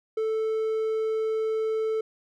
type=tone; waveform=triangle; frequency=440 Hz; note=A4; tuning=in tune; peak=-22 dBFS; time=0.17-2.01 s; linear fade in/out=5 ms; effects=none